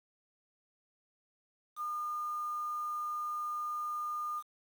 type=tone with quantisation; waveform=sine; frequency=1213 Hz; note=D#6; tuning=44 cents flat; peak=-34 dBFS; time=1.76-4.43 s; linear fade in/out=50 ms; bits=9; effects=none